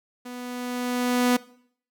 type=tone with level ramp; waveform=sawtooth; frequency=246.9 Hz; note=B3; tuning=in tune; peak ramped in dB=-32 to -13 dBFS; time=0.25-1.37 s; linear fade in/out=10 ms; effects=noise-tail reverb RT60 0.6 s tail -20 dB re dry